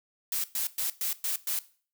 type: noise bursts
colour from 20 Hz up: blue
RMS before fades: -30 dBFS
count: 6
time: 0.32-1.59 s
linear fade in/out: 2 ms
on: 120 ms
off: 110 ms
effects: noise-tail reverb RT60 0.4 s tail -17 dB re dry